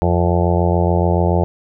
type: harmonic tone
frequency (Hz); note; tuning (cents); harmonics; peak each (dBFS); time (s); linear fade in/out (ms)
87; F2; -6; 1 / 2 / 4 / 5 / 6 / 7 / 8 / 9 / 10; -16 / -19 / -22 / -23 / -24 / -24 / -25 / -26 / -26; 0.02-1.44; 0
effects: none